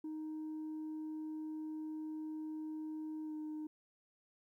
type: tone with pitch glide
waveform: sine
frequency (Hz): 311.1 to 307.3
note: D#4 to D#4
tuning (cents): 0 to -21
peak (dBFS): -38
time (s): 0.04-3.67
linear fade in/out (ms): 5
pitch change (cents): -21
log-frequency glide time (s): 3.24-3.33
effects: tanh soft clip ceiling -39 dBFS + 13-bit